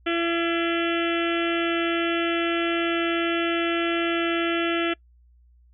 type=harmonic tone; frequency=337.4 Hz; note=E4; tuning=40 cents sharp; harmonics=1 / 2 / 4 / 5 / 6 / 7 / 8 / 9 / 10; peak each=-24 / -31 / -30 / -33 / -34 / -35 / -34 / -34 / -38 dBFS; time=0.06-4.94 s; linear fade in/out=10 ms; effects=noise-tail reverb RT60 0.1 s tail -25 dB re dry + added 60 Hz sine -53 dBFS peak until 5.73 s